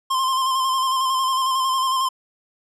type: tone with vibrato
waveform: square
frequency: 1050 Hz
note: C6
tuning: 6 cents sharp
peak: -19 dBFS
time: 0.1-2.09 s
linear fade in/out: 10 ms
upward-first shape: square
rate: 11 Hz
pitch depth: 29 cents each way
effects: low-pass 11000 Hz 12 dB/octave